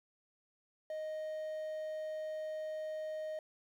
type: tone with quantisation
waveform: triangle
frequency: 622.3 Hz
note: D#5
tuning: in tune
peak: -36 dBFS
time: 0.9-3.39 s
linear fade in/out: 2 ms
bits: 11
effects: none